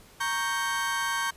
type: chord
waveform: 35% pulse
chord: G diminished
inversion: first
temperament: equal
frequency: 932.3 / 1108.7 / 1568 Hz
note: Bb5 / Db6 / G6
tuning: 0 / 0 / 0 cents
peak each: -31 / -30 / -28 dBFS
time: 0.2-1.31 s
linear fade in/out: 10 ms
effects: pink hiss -54 dBFS RMS until 1.36 s + resampled to 32000 Hz